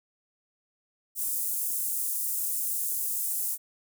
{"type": "high-pass noise", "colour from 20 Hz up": "pink", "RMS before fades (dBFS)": -30, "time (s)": [1.15, 3.58], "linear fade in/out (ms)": 50, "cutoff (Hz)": 8900, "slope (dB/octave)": 24, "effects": []}